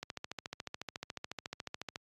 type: click train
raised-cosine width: 0.2 ms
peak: -22 dBFS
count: 28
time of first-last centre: 0.03-1.959 s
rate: 14 Hz
effects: high-pass 80 Hz 12 dB/octave + AAC 32 kbps